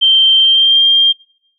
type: tone with pitch glide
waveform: sine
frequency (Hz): 3136 to 3196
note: G7 to G7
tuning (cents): 0 to +33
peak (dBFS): -6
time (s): 0.01-1.13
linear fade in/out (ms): 20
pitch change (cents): +33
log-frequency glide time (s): 0.4-0.83
effects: noise-tail reverb RT60 0.7 s tail -24 dB re dry